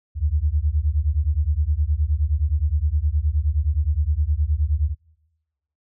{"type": "beating tone pair", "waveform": "sine", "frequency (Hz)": [70.4, 80], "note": ["C#2", "D#2"], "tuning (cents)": [27, 49], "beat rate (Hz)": 9.6, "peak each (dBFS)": [-21, -21], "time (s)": [0.15, 4.95], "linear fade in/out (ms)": 50, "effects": ["noise-tail reverb RT60 1.0 s tail -22 dB re dry"]}